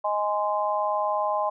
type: chord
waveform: sine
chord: Ab major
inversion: second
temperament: just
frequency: 623 / 830.6 / 1038.3 Hz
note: Eb5 / Ab5 / C6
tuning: +2 / 0 / -14 cents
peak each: -27 dBFS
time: 0.04-1.5 s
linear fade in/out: 10 ms
effects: none